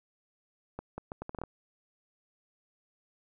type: accelerating click train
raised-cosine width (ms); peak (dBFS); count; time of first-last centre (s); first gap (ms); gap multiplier
1; -24; 9; 0.79-1.437; 190; 0.73
effects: none